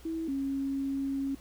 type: tone pair in turn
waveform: sine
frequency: 325.1 / 273.4 Hz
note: E4 / C#4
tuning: -24 / -24 cents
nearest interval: minor third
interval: 300 cents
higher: first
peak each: -31 / -29 dBFS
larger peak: second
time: 0.05-0.28 / 0.28-1.35 s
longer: second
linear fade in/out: 5 ms
effects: added 60 Hz sine -52 dBFS peak until 1.4 s + pink hiss -56 dBFS RMS until 1.4 s